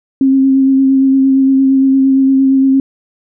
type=tone with vibrato; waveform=sine; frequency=268 Hz; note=C4; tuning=42 cents sharp; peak=-6 dBFS; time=0.21-2.8 s; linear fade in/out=2 ms; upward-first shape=sine; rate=8.7 Hz; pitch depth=16 cents each way; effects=none